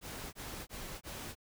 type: noise bursts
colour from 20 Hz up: pink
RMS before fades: -44 dBFS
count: 4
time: 0.01-1.353 s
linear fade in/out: 50 ms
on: 320 ms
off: 21 ms
effects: none